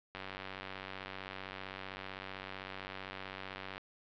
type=click train; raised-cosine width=0.3 ms; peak=-26 dBFS; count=348; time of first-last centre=0.15-3.78 s; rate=95.6 Hz; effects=low-pass 4000 Hz 12 dB/octave